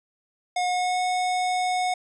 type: tone with pitch glide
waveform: square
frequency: 722 to 731.2 Hz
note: F#5 to F#5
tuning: -43 to -21 cents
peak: -23 dBFS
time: 0.56-1.94 s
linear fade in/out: 5 ms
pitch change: +22 cents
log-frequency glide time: 0.66-1 s
effects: resampled to 22050 Hz